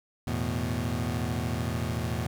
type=chord; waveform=25% pulse; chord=E suspended fourth; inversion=none; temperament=equal; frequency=82.41 / 110 / 123.47 Hz; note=E2 / A2 / B2; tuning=0 / 0 / 0 cents; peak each=-29 dBFS; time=0.27-2.27 s; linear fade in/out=5 ms; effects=none